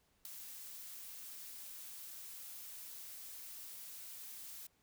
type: noise with ADSR envelope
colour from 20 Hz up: blue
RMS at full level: -41 dBFS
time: 0.25-4.67 s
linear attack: 4 ms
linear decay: 3 ms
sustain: -9 dB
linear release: 6 ms
effects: pink hiss -75 dBFS RMS until 4.82 s